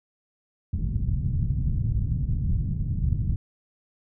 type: low-pass noise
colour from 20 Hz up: white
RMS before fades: -25 dBFS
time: 0.73-3.36 s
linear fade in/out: 5 ms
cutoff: 140 Hz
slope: 24 dB/octave
effects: none